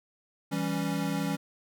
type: chord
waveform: square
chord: C# diminished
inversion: first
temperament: equal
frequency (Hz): 164.81 / 196 / 277.2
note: E3 / G3 / C#4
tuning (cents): 0 / 0 / 0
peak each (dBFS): -33 / -34 / -33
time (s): 0.51-1.37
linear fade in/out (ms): 20
effects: none